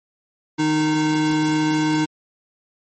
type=tone pair together; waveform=square; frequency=153.9 / 308.7 Hz; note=D#3 / D#4; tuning=-19 / -14 cents; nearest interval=octave; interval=1205 cents; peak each=-26 / -18 dBFS; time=0.58-2.06 s; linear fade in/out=20 ms; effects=MP3 32 kbps